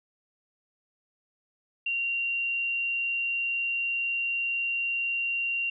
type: tone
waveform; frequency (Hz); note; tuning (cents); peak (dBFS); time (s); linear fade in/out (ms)
sine; 2762; F7; -20; -26; 1.86-5.7; 5
effects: none